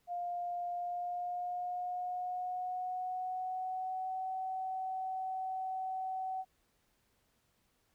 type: tone with pitch glide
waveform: sine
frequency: 704 to 754.5 Hz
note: F5 to F#5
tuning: +14 to +34 cents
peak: -35 dBFS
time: 0.07-6.45 s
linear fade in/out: 50 ms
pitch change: +120 cents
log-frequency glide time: 0.72-4.3 s
effects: pink hiss -75 dBFS RMS until 7.94 s